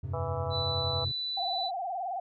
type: chord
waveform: triangle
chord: F suspended second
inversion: none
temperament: equal with one note detuned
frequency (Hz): 87.31 / 98 / 132.33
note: F2 / G2 / C3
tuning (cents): 0 / 0 / +20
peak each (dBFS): -35 / -34 / -35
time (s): 0.03-1.12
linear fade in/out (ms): 10
type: harmonic tone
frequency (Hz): 164.81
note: E3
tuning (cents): 0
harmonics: 3 / 4 / 5 / 6 / 7 / 8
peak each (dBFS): -36 / -38 / -40 / -42 / -43 / -44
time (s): 0.13-1.05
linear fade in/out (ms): 10
type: tone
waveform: sine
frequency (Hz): 3978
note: B7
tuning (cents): +12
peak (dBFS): -31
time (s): 0.5-1.71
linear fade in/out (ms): 50
type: tone with vibrato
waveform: sine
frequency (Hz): 735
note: F#5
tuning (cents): -12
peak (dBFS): -31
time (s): 1.37-2.2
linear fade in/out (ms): 5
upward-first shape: sine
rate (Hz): 19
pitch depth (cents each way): 120
effects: none